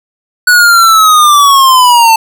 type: linear sweep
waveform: square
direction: down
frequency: 1480 to 884 Hz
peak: -3 dBFS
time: 0.47-2.16 s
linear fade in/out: 5 ms
effects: none